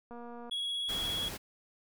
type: click train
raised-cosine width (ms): 1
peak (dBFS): -34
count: 93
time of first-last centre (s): 0.11-0.497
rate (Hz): 238
type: tone with vibrato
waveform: triangle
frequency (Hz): 3335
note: G#7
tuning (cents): +7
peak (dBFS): -31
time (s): 0.51-1.29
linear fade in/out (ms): 10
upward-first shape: sine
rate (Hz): 17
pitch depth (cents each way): 14
type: noise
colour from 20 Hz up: pink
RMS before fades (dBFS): -41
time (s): 0.88-1.38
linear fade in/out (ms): 20
effects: none